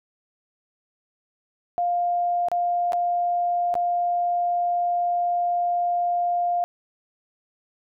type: tone with dropouts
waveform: sine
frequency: 702 Hz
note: F5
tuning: 9 cents sharp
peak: -20 dBFS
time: 1.78-6.64 s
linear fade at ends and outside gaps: 0 ms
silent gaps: 2.485-2.516 / 2.922-2.932 / 3.741-3.753 s
effects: none